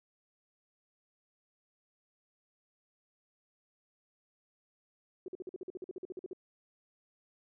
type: tone bursts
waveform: sine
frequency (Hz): 368.5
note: F#4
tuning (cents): -7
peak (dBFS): -38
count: 16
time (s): 5.26-6.332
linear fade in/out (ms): 2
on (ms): 22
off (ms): 48
effects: none